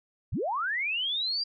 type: linear sweep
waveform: sine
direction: up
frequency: 47.64 to 4819 Hz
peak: -27 dBFS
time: 0.32-1.44 s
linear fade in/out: 10 ms
effects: none